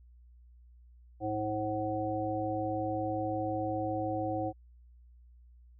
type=harmonic tone; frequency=106.8 Hz; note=G#2; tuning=49 cents sharp; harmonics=1 / 3 / 5 / 7; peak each=-39 / -35 / -36 / -35 dBFS; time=1.2-4.53 s; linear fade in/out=50 ms; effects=added 60 Hz sine -54 dBFS peak until 5.79 s